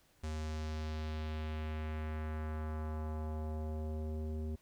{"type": "tone with low-pass filter sweep", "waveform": "square", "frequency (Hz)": 77.78, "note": "D#2", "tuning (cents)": 0, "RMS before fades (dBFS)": -39, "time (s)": [0.23, 4.56], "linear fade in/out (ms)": 10, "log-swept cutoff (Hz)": [7700, 360], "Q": 1.4, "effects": ["pink hiss -69 dBFS RMS until 4.61 s"]}